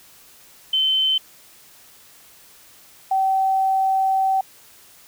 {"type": "tone pair in turn", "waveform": "sine", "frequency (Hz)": [3074, 768.5], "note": ["G7", "G5"], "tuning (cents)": [-35, -35], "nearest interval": "2 octaves", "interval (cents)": 2400, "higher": "first", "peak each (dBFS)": -16, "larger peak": "neither", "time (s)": [[0.73, 1.18], [3.11, 4.41]], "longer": "second", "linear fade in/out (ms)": 5, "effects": ["white hiss -49 dBFS RMS until 5.07 s"]}